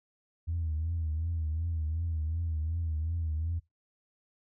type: tone with vibrato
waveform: sine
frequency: 80.8 Hz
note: E2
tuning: 34 cents flat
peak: -28 dBFS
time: 0.47-3.6 s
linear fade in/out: 20 ms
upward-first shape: triangle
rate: 2.7 Hz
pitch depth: 100 cents each way
effects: noise-tail reverb RT60 0.2 s tail -23 dB re dry + tanh soft clip ceiling -25 dBFS